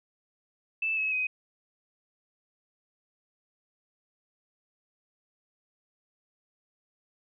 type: tone with pitch steps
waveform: sine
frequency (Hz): 2637 / 2575 / 2515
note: E7 / E7 / D#7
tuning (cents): 0 / -41 / +18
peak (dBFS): -26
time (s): 0.82-1.27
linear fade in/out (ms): 5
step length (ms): 150
effects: none